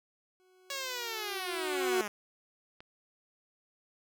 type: tone with exponential growth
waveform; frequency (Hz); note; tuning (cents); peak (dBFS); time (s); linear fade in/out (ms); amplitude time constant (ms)
40% pulse; 370; F#4; 0; -25; 0.4-2.01; 0; 350
type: linear sweep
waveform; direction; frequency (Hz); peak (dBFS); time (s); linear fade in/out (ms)
5% pulse; down; 560 to 201; -24; 0.7-2.08; 2
type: click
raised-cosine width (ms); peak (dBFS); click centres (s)
0.3; -33; 2.805
effects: none